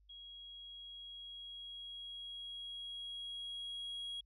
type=tone with level ramp; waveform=sine; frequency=3300 Hz; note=G#7; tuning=12 cents flat; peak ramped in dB=-50 to -38 dBFS; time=0.09-4.21 s; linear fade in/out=10 ms; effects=tanh soft clip ceiling -40 dBFS + added 50 Hz sine -65 dBFS peak until 4.25 s